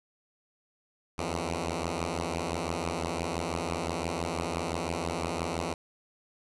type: beating tone pair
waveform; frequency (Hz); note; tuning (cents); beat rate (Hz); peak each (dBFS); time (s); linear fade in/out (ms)
5% pulse; 81.4 / 87.3; E2 / F2; -21 / 0; 5.9; -22; 1.18-5.74; 5
effects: resampled to 24000 Hz + 9-bit